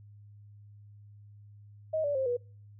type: tone with pitch steps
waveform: sine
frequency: 630 / 577.7 / 529.8 / 485.8 Hz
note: D#5 / D5 / C5 / B4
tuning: +21 / -29 / +22 / -29 cents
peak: -27 dBFS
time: 1.93-2.37 s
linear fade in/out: 10 ms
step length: 110 ms
effects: noise-tail reverb RT60 0.4 s tail -26 dB re dry + added 103 Hz sine -50 dBFS peak until 2.79 s